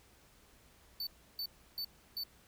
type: tone bursts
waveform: square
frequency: 4518 Hz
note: C#8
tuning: 32 cents sharp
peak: -37 dBFS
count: 4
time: 1-2.236 s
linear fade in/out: 2 ms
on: 69 ms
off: 320 ms
effects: added 60 Hz sine -70 dBFS peak until 2.47 s + pink hiss -64 dBFS RMS until 2.47 s